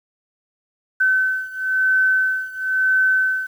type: beating tone pair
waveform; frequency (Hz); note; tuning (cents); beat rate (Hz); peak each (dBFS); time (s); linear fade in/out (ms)
sine; 1525 / 1525.99; G6 / G6; -48 / -47; 0.99; -18 / -20; 1-3.47; 10
effects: 8-bit